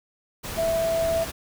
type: tone in noise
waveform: sine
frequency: 659.3 Hz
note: E5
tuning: in tune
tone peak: -21 dBFS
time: 0.57-1.25 s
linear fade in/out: 20 ms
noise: pink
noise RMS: -33 dBFS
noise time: 0.43-1.32 s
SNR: +9 dB
effects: none